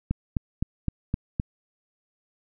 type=click train; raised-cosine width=5 ms; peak=-12 dBFS; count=6; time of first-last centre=0.11-1.399 s; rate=3.88 Hz; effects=none